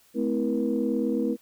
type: tone cluster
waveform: sine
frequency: 217.7 / 256.4 / 325.5 / 476.9 Hz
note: A3 / C4 / E4 / A#4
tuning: -18 / -35 / -22 / +39 cents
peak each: -28 / -27 / -29 / -29 dBFS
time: 0.14-1.37 s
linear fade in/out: 50 ms
effects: tanh soft clip ceiling -13 dBFS + white hiss -60 dBFS RMS until 1.41 s